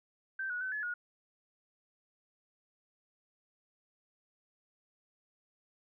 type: tone with pitch steps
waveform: sine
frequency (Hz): 1557 / 1461 / 1522 / 1709 / 1444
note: G6 / F#6 / F#6 / G#6 / F#6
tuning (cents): -12 / -22 / +48 / +49 / -43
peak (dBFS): -34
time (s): 0.39-0.94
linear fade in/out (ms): 5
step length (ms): 110
effects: none